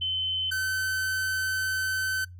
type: tone pair in turn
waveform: sine / 45% pulse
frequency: 3061 / 1530.5 Hz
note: G7 / G6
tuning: -42 / -42 cents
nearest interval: octave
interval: 1200 cents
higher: first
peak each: -26 dBFS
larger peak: neither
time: 0.01-0.51 / 0.51-2.25 s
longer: second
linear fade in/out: 10 ms
effects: noise-tail reverb RT60 0.2 s tail -25 dB re dry + added 89 Hz sine -42 dBFS peak until 2.39 s